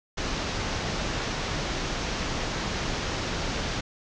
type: low-pass noise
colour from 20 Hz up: pink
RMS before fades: -30 dBFS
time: 0.17-3.81 s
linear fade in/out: 10 ms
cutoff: 6500 Hz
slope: 48 dB/octave
effects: none